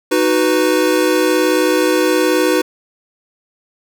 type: chord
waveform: square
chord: B major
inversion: first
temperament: equal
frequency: 311.1 / 370 / 493.9 Hz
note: D#4 / F#4 / B4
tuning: 0 / 0 / 0 cents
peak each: -17 dBFS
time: 0.11-2.62 s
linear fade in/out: 10 ms
effects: none